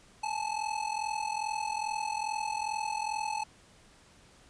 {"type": "ring-modulated tone", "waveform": "square", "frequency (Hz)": 862, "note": "A5", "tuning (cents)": -36, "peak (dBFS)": -29, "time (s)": [0.23, 3.44], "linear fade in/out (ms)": 5, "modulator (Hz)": 21.2, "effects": ["pink hiss -59 dBFS RMS until 4.49 s", "resampled to 22050 Hz"]}